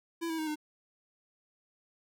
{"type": "tone with pitch steps", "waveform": "square", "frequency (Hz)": [334.1, 323.7, 313.5, 303.7], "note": ["E4", "E4", "D#4", "D#4"], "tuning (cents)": [23, -31, 13, -42], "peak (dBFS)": -33, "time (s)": [0.21, 0.558], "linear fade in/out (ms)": 20, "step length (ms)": 87, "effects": []}